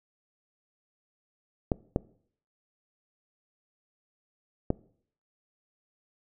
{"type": "clicks", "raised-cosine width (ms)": 2, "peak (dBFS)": -11, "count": 3, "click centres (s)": [1.718, 1.961, 4.704], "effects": ["noise-tail reverb RT60 0.6 s tail -22 dB re dry"]}